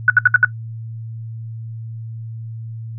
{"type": "tone bursts", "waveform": "sine", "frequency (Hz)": 1480, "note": "F#6", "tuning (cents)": 0, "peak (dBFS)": -5, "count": 5, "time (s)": [0.08, 0.448], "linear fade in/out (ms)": 2, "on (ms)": 20, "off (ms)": 67, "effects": ["noise-tail reverb RT60 0.1 s tail -17 dB re dry", "added 113 Hz sine -27 dBFS peak until 2.98 s"]}